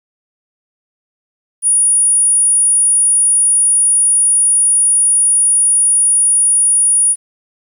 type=tone; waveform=sine; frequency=9670 Hz; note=D9; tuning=50 cents sharp; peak=-8 dBFS; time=1.62-7.16 s; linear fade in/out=50 ms; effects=8-bit